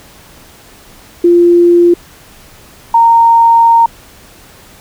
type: tone pair in turn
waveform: sine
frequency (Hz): 346.8 / 923.7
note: F4 / A#5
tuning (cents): -12 / -16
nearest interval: octave + perfect fourth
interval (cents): 1696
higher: second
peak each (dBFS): -3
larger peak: neither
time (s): 1.24-1.94 / 2.94-3.86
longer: second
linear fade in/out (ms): 5
effects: pink hiss -39 dBFS RMS until 4.8 s